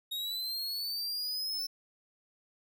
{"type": "linear sweep", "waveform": "45% pulse", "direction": "up", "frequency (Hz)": [3741, 5330], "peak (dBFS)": -33, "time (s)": [0.11, 1.67], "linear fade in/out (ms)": 10, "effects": []}